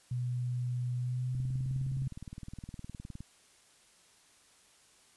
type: tone with pitch glide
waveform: sine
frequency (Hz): 123.47 to 133.1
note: B2 to C3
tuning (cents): 0 to +30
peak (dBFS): -31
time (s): 0.11-2.08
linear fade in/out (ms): 5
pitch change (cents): +130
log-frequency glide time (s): 0.98-1.88
type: click train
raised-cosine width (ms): 5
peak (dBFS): -31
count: 37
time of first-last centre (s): 1.35-3.206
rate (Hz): 19.4
effects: white hiss -63 dBFS RMS until 5.16 s + resampled to 24000 Hz